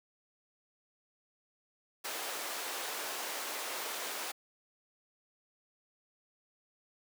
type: high-pass noise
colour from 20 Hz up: pink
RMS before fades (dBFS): -39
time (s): 2.04-4.32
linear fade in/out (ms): 10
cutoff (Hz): 460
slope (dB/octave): 12
effects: high-pass 300 Hz 12 dB/octave